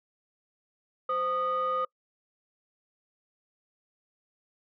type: tone pair together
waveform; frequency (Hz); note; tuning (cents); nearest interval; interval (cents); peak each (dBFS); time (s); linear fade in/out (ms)
sine; 518 / 1233.2; C5 / D#6; -17 / -16; octave + minor third; 1501; -30 / -26; 1.09-1.85; 5
effects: noise-tail reverb RT60 0.1 s tail -25 dB re dry + tanh soft clip ceiling -22 dBFS